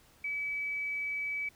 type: tone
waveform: sine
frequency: 2290 Hz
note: D7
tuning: 44 cents flat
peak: -32 dBFS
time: 0.24-1.49 s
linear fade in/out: 5 ms
effects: pink hiss -62 dBFS RMS until 1.55 s